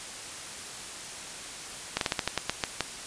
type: slowing click train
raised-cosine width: 0.2 ms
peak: -8 dBFS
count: 10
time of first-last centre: 1.97-2.807 s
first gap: 42 ms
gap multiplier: 1.19
effects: white hiss -40 dBFS RMS until 3.06 s + resampled to 22050 Hz